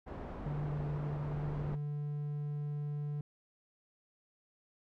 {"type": "low-pass noise", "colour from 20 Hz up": "pink", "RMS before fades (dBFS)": -43, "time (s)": [0.06, 1.76], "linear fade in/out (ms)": 20, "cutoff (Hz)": 940, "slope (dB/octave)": 12}
{"type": "tone", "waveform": "triangle", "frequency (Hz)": 146.83, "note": "D3", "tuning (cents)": 0, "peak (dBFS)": -33, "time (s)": [0.46, 3.21], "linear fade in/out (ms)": 2}
{"effects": []}